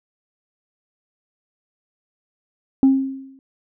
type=tone with exponential decay; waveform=sine; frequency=268 Hz; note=C4; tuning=42 cents sharp; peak=-6 dBFS; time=2.83-3.39 s; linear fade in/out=1 ms; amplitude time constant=120 ms; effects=tanh soft clip ceiling -7 dBFS